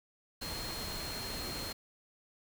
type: tone in noise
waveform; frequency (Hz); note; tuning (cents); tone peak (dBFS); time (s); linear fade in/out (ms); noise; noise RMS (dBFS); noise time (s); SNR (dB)
sine; 4222; C8; +15; -42; 0.41-1.73; 10; pink; -41; 0.41-1.73; -4
effects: none